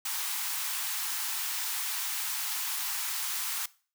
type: high-pass noise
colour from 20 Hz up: white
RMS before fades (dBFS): -33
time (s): 0.05-3.66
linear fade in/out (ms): 5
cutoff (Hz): 780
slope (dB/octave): 96
effects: noise-tail reverb RT60 0.4 s tail -20 dB re dry